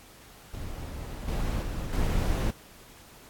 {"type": "noise with level steps", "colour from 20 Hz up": "brown", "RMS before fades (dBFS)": [-37, -29, -33, -26], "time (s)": [0.53, 2.51], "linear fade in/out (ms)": 10, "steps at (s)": [1.28, 1.62, 1.93], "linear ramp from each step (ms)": 2, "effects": ["pink hiss -52 dBFS RMS until 3.29 s", "AAC 64 kbps"]}